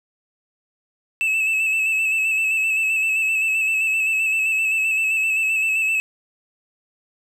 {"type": "tone with vibrato", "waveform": "triangle", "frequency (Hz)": 2616, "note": "E7", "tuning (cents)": -14, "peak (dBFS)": -16, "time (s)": [1.21, 6], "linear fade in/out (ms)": 0, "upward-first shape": "square", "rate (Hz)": 7.7, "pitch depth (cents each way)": 28, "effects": []}